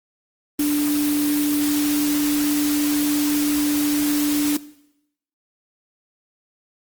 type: tone in noise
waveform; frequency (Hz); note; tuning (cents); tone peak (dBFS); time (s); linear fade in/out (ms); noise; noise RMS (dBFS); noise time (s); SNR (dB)
sine; 293.7; D4; 0; -17; 0.59-4.57; 5; white; -27; 0.59-4.57; +7
effects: noise-tail reverb RT60 0.8 s tail -18 dB re dry + Opus 24 kbps